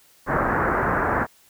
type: low-pass noise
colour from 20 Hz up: white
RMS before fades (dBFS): -22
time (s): 0.26-1.27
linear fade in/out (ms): 50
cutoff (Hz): 1700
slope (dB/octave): 48
effects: white hiss -56 dBFS RMS until 1.49 s